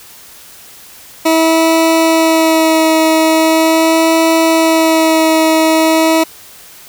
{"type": "tone with vibrato", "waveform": "20% pulse", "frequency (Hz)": 322.4, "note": "E4", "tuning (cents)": -38, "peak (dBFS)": -3, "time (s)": [1.25, 6.24], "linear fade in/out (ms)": 10, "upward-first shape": "sine", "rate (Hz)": 0.41, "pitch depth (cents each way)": 17, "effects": ["white hiss -37 dBFS RMS until 6.88 s"]}